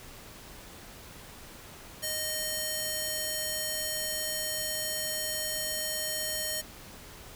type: tone with band-pass filter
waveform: square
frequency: 618 Hz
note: D#5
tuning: 12 cents flat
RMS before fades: -33 dBFS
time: 2.02-6.62 s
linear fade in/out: 20 ms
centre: 12000 Hz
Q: 0.54
effects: pink hiss -48 dBFS RMS until 7.35 s